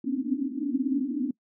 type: band-pass noise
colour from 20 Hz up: pink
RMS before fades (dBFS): -28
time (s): 0.04-1.31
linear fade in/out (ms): 5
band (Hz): 250 to 290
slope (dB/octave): 96
effects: noise-tail reverb RT60 0.1 s tail -22 dB re dry